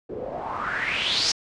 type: noise with low-pass filter sweep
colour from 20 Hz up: white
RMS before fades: -27 dBFS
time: 0.09-1.32 s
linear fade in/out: 5 ms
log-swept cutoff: 380 to 5600 Hz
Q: 5.3
effects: resampled to 22050 Hz